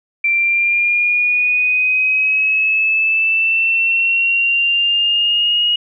sine linear sweep, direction up, 2349 to 2888 Hz, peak -12 dBFS, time 0.24-5.76 s, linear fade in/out 5 ms, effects none

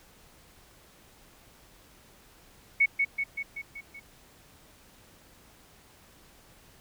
sine tone with echo, 2217 Hz, C#7, in tune, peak -18 dBFS, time 2.8-2.86 s, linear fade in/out 10 ms, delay 190 ms, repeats 6, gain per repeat -4 dB, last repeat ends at 4 s, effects pink hiss -57 dBFS RMS until 6.8 s

